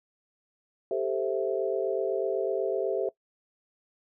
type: chord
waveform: sine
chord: A minor seventh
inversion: third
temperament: equal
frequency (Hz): 392 / 440 / 523.3 / 659.3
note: G4 / A4 / C5 / E5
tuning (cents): 0 / 0 / 0 / 0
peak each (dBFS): -30 / -31 / -32 / -32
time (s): 0.91-3.09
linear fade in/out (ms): 2
effects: noise-tail reverb RT60 0.1 s tail -20 dB re dry